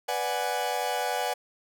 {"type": "chord", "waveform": "40% pulse", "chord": "G# half-diminished seventh", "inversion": "first", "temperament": "equal", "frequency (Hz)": [493.9, 587.3, 740, 830.6], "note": ["B4", "D5", "F#5", "G#5"], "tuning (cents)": [0, 0, 0, 0], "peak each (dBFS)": [-33, -34, -30, -31], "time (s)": [0.08, 1.34], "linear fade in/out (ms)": 10, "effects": []}